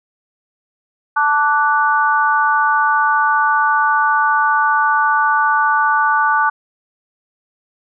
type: chord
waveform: sine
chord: D major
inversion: second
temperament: equal with one note detuned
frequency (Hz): 880 / 1165.2 / 1480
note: A5 / D6 / F#6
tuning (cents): 0 / -14 / 0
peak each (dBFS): -16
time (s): 1.16-6.5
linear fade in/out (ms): 10
effects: none